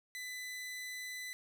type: tone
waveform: sawtooth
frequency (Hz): 2002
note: B6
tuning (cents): +23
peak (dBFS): -38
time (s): 0.15-1.33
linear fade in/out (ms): 0
effects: none